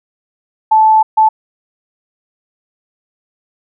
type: tone bursts at uneven times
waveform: sine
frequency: 873 Hz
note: A5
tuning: 14 cents flat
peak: -5 dBFS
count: 2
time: 0.71-1.03 / 1.17-1.29 s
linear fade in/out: 10 ms
effects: none